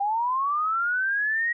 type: linear sweep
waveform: sine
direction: up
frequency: 786 to 1907 Hz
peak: -22 dBFS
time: 0-1.53 s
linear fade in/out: 10 ms
effects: none